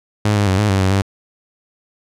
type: tone with pitch steps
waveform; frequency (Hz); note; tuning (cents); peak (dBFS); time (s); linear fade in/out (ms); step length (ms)
sawtooth; 105.1 / 102.2 / 94.5 / 105.1 / 96.9 / 94.6 / 98.2; G#2 / G#2 / F#2 / G#2 / G2 / F#2 / G2; +21 / -27 / +37 / +21 / -20 / +39 / +4; -9; 0.25-1.02; 5; 110
effects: low-pass 9000 Hz 12 dB/octave